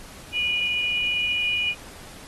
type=tone pair together; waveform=sine; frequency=2453 / 2923 Hz; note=D#7 / F#7; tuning=-25 / -22 cents; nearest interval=minor third; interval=303 cents; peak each=-23 / -26 dBFS; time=0.32-1.75 s; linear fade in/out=50 ms; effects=pink hiss -44 dBFS RMS until 2.27 s + AAC 32 kbps